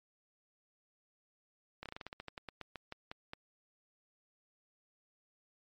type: slowing click train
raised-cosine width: 0.3 ms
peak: -27 dBFS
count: 17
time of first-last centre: 1.83-3.334 s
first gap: 27 ms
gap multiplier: 1.15
effects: MP3 48 kbps